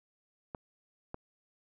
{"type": "clicks", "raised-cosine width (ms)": 1, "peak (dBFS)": -25, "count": 2, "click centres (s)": [0.548, 1.144], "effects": []}